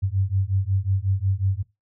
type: beating tone pair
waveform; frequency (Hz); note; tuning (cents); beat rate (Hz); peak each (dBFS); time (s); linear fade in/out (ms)
sine; 94 / 99.5; F#2 / G2; +28 / +26; 5.5; -23; 0.02-1.63; 20
effects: noise-tail reverb RT60 0.2 s tail -18 dB re dry